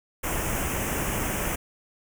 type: band-stop noise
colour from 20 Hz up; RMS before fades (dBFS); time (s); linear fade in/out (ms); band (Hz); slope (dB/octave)
pink; -28; 0.23-1.56; 10; 3000 to 5900; 48
effects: none